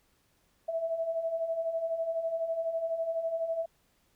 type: beating tone pair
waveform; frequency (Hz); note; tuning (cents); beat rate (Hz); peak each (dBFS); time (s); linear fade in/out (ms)
sine; 648 / 660; E5 / E5; -30 / +2; 12; -37 / -30; 0.68-3.66; 10
effects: pink hiss -70 dBFS RMS until 4.15 s